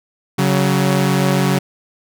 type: tone pair together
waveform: sawtooth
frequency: 139.64 / 187.1 Hz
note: C#3 / F#3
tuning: +13 / +20 cents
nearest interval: perfect fourth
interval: 507 cents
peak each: -12 dBFS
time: 0.38-1.59 s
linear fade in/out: 10 ms
effects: none